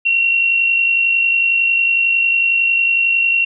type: tone pair together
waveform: sine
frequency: 2733 / 2784 Hz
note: F7 / F7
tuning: -38 / -6 cents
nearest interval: unison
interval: 32 cents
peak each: -12 / -23 dBFS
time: 0.05-3.45 s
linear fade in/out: 10 ms
effects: none